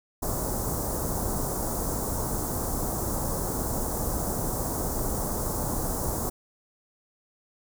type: band-stop noise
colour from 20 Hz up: pink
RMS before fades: -29 dBFS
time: 0.22-6.3 s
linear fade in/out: 10 ms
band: 1100 to 6700 Hz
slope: 24 dB/octave
effects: none